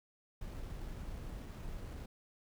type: noise with sample-and-hold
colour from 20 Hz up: brown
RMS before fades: -44 dBFS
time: 0.41-2.06 s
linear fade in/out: 5 ms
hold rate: 8820 Hz
effects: none